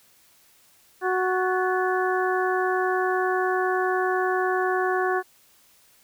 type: harmonic tone with a mistuned harmonic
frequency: 370 Hz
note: F#4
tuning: in tune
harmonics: 1 / 2 / 3 / 4 / 5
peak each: -24 / -27 / -29 / -30 / -31 dBFS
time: 1.01-5.23 s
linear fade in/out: 50 ms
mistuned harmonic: 5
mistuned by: -110 cents
effects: white hiss -58 dBFS RMS until 6.03 s